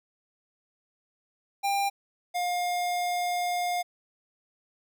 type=tone pair in turn; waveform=square; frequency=797 / 710 Hz; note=G5 / F5; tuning=+28 / +28 cents; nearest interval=major second; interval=200 cents; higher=first; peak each=-25 / -27 dBFS; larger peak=first; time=1.63-1.9 / 2.34-3.83 s; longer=second; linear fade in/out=20 ms; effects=none